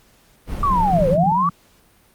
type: noise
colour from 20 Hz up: brown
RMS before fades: -25 dBFS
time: 0.46-1.18 s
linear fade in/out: 50 ms
type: linear two-way sweep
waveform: sine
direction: down then up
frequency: 1177 to 493.9 to 1177 Hz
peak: -15 dBFS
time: 0.63-1.49 s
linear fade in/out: 2 ms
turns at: 1.09 s
type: tone with vibrato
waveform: sine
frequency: 180 Hz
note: F#3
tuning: 47 cents flat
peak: -23 dBFS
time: 0.7-1.5 s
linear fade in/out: 5 ms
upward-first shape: square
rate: 7.5 Hz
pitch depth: 78 cents each way
type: tone bursts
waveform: sine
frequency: 164.81 Hz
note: E3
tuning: in tune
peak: -18 dBFS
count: 5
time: 0.93-1.32 s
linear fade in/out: 2 ms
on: 58 ms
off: 25 ms
effects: pink hiss -55 dBFS RMS until 2.14 s + Opus 48 kbps